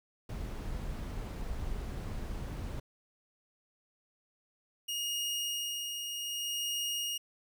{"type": "noise", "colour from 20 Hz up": "brown", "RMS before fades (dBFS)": -38, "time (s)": [0.29, 2.8], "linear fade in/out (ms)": 5}
{"type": "tone with tremolo", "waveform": "sawtooth", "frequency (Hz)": 2861, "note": "F7", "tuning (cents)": 41, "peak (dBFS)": -29, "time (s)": [4.88, 7.18], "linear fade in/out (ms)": 10, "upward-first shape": "sine", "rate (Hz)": 0.65, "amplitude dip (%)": 40}
{"effects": []}